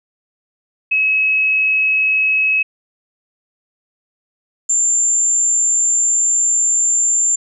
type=tone pair in turn; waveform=sine; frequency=2567 / 7261 Hz; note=E7 / A#8; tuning=-47 / -46 cents; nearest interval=octave + tritone; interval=1801 cents; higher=second; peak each=-12 dBFS; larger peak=neither; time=0.91-2.63 / 4.69-7.36 s; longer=second; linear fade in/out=10 ms; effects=none